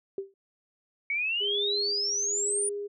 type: tone with exponential decay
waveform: sine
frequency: 391.4 Hz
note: G4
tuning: 3 cents flat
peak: -26 dBFS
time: 0.18-0.34 s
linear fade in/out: 2 ms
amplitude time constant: 33 ms
type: exponential sweep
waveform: sine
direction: up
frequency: 2217 to 9570 Hz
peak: -26 dBFS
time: 1.1-2.69 s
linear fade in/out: 2 ms
type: tone with tremolo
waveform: sine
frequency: 407.8 Hz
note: G#4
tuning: 32 cents flat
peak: -30 dBFS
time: 1.4-2.88 s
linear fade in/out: 20 ms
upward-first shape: sine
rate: 1 Hz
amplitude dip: 70%
effects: none